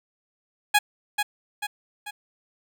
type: tone with echo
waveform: 15% pulse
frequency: 830.6 Hz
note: G#5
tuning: in tune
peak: -9 dBFS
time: 0.74-0.79 s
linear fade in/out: 10 ms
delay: 440 ms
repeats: 3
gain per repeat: -6 dB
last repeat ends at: 2.11 s
effects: none